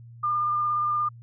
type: tone with vibrato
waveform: sine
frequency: 1204 Hz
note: D6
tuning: 43 cents sharp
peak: -22 dBFS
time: 0.23-1.09 s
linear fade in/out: 10 ms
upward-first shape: square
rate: 17 Hz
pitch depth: 9 cents each way
effects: added 117 Hz sine -43 dBFS peak until 1.22 s